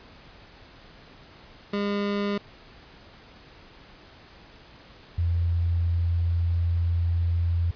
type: tone pair in turn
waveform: 25% pulse / sine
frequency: 203 / 85.35 Hz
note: G#3 / F2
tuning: -39 / -39 cents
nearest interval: octave + minor third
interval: 1500 cents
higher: first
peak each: -21 dBFS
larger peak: neither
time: 1.73-2.38 / 5.18-7.71 s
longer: second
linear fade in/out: 5 ms
effects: pink hiss -50 dBFS RMS until 7.75 s + resampled to 11025 Hz